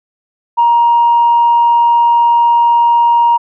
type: tone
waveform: sine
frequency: 942 Hz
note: A#5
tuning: 18 cents sharp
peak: -5 dBFS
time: 0.57-3.38 s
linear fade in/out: 20 ms
effects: tanh soft clip ceiling -2 dBFS